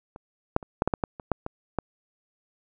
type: clicks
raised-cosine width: 1 ms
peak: -27 / -6 / -26 / -7 / -9 / -9 / -11 / -24 / -8 / -18 / -11 dBFS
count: 11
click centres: 0.161 / 0.564 / 0.628 / 0.821 / 0.876 / 0.938 / 1.038 / 1.198 / 1.317 / 1.464 / 1.787 s
effects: none